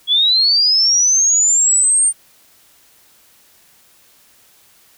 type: linear sweep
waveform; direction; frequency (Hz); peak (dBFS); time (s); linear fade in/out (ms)
sine; up; 3322 to 8870; -10; 0.07-2.13; 50
effects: white hiss -51 dBFS RMS until 4.97 s